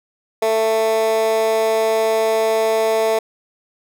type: tone with high-pass filter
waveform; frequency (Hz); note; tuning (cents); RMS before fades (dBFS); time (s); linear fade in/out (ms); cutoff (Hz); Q
15% pulse; 221.6; A3; +13; -17; 0.42-3.19; 5; 530; 6.7
effects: none